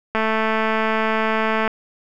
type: click train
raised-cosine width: 0.5 ms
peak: -6 dBFS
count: 337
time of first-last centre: 0.15-1.677 s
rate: 220 Hz
effects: none